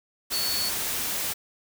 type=tone in noise; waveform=sine; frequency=4435 Hz; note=C#8; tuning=in tune; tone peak=-27 dBFS; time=0.32-0.7 s; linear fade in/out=20 ms; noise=white; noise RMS=-29 dBFS; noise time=0.3-1.34 s; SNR=-1 dB; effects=none

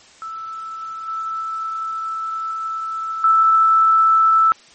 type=tone with level steps; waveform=sine; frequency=1318.5 Hz; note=E6; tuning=in tune; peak=-27 / -22 / -10 dBFS; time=0.22-4.52 s; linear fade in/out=0 ms; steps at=1.08 / 3.24 s; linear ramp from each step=2 ms; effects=white hiss -47 dBFS RMS until 4.74 s + MP3 32 kbps

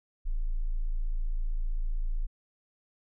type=tone; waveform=sine; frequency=27.73 Hz; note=A0; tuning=14 cents sharp; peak=-26 dBFS; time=0.25-2.27 s; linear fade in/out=20 ms; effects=none

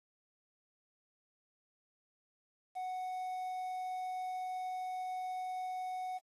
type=tone with quantisation; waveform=triangle; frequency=740 Hz; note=F#5; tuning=in tune; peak=-35 dBFS; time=2.75-6.19 s; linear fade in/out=20 ms; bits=10; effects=AAC 32 kbps

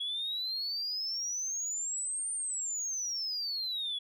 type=exponential two-way sweep; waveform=sine; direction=up then down; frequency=3332 to 9010 to 3357 Hz; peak=-31 dBFS; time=0-3.99 s; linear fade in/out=10 ms; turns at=2.32 s; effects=tanh soft clip ceiling -29 dBFS

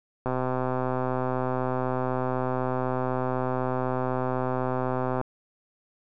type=click train; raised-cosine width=1 ms; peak=-14 dBFS; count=635; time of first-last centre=0.26-5.213 s; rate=128 Hz; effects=none

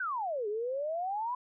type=exponential two-way sweep; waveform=sine; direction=down then up; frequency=1564 to 404.9 to 1014 Hz; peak=-31 dBFS; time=0-1.35 s; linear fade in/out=5 ms; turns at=0.48 s; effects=none

